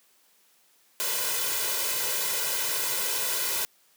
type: noise with comb filter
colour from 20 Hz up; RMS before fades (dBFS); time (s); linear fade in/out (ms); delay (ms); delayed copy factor
white; -28; 1-3.65; 0; 2; +0.9
effects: white hiss -63 dBFS RMS until 3.96 s + high-pass 200 Hz 12 dB/octave